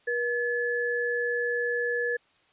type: tone pair together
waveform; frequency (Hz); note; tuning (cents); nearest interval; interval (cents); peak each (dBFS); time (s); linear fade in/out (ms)
sine; 480.1 / 1717.3; B4 / A6; -49 / -43; octave + minor seventh; 2206; -28; 0.07-2.17; 10
effects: white hiss -64 dBFS RMS until 2.52 s + resampled to 8000 Hz